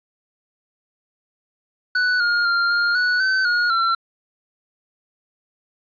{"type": "tone with pitch steps", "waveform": "square", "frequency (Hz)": [1486, 1420, 1393, 1408, 1475, 1530, 1440, 1355], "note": ["F#6", "F6", "F6", "F6", "F#6", "G6", "F#6", "E6"], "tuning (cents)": [7, 28, -5, 14, -6, -42, -47, 47], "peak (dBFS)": -17, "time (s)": [1.95, 3.95], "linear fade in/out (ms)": 5, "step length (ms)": 250, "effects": ["resampled to 11025 Hz", "9-bit"]}